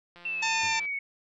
click train, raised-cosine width 0.3 ms, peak -34 dBFS, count 122, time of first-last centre 0.16-0.855 s, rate 174 Hz
sine exponential sweep, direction down, 2703 to 2200 Hz, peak -29 dBFS, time 0.25-0.99 s, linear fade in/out 5 ms
harmonic tone, 895 Hz, A5, 29 cents sharp, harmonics 1 / 2 / 3 / 4 / 5 / 6 / 7 / 8, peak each -30 / -33 / -35 / -36 / -37 / -38 / -38 / -39 dBFS, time 0.42-0.8 s, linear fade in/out 10 ms
sawtooth tone with exponential decay, 95.9 Hz, G2, 37 cents flat, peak -37 dBFS, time 0.63-0.92 s, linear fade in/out 5 ms, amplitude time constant 61 ms
effects none

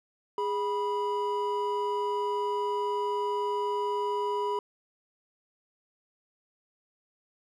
triangle tone pair together, 412.4 / 980.9 Hz, G#4 / B5, -12 / -12 cents, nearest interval octave + minor third, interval 1500 cents, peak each -28 dBFS, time 0.38-4.59 s, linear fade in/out 2 ms, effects none

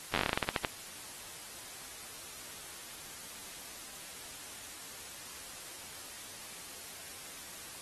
slowing click train, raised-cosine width 0.3 ms, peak -13 dBFS, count 15, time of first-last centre 0.14-0.648 s, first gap 10 ms, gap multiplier 1.18, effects white hiss -47 dBFS RMS until 7.81 s + AAC 32 kbps

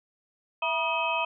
sine tone cluster, 664 / 961 / 1237 / 2556 / 3122 Hz, E5 / B5 / D#6 / D#7 / G7, +12 / -48 / -10 / +46 / -8 cents, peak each -32 / -29 / -34 / -29 / -37 dBFS, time 0.62-1.25 s, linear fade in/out 5 ms, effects none

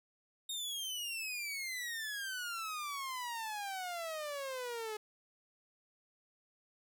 sawtooth exponential sweep, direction down, 3729 to 421.7 Hz, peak -35 dBFS, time 0.49-4.97 s, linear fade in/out 5 ms, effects none

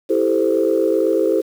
sine chord, A minor seventh, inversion second, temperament equal with one note detuned, 329.6 / 392 / 440 / 518.7 Hz, E4 / G4 / A4 / C5, 0 / 0 / 0 / -15 cents, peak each -19 dBFS, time 0.09-1.42 s, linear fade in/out 20 ms, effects tanh soft clip ceiling -5 dBFS + 7-bit

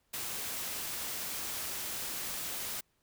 white noise, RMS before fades -38 dBFS, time 0.13-2.81 s, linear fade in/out 10 ms, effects pink hiss -75 dBFS RMS until 3.02 s

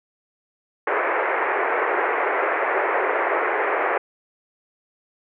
pink band-pass noise, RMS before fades -22 dBFS, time 0.87-3.98 s, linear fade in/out 5 ms, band 370 to 2200 Hz, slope 48 dB/octave, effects none

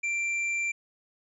triangle tone with hard clipping, 2358 Hz, D7, 6 cents sharp, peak -28 dBFS, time 0.03-0.72 s, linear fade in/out 10 ms, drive 9 dB, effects resampled to 24000 Hz

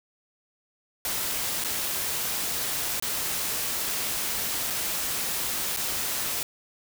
white noise with dropouts, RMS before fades -29 dBFS, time 1.05-6.43 s, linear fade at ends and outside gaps 1 ms, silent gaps 1.64-1.646 / 2.999-3.024 / 4.702-4.705 / 5.764-5.771 s, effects none

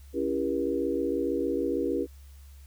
sine chord, C# diminished seventh, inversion none, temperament just, 277.2 / 332.6 / 399.1 / 479 Hz, C#4 / E4 / G4 / Bb4, 0 / +16 / +31 / +47 cents, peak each -31 dBFS, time 0.13-2.07 s, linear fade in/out 50 ms, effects added 69 Hz sine -46 dBFS peak until 2.66 s + white hiss -61 dBFS RMS until 2.66 s

